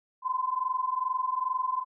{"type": "tone pair together", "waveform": "sine", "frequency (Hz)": [1011, 1033.4], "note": ["B5", "C6"], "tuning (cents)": [40, -22], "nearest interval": "unison", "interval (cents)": 38, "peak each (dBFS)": [-30, -29], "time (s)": [0.22, 1.85], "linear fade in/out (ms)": 50, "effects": []}